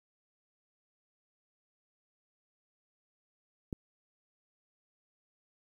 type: click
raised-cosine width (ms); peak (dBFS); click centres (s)
3; -23; 3.728
effects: 10-bit